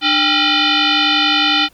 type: tone with frequency modulation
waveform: sine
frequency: 299 Hz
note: D4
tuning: 31 cents sharp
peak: -11 dBFS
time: 0.01-1.69 s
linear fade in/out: 50 ms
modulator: 547 Hz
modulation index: 7
effects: pink hiss -52 dBFS RMS until 1.73 s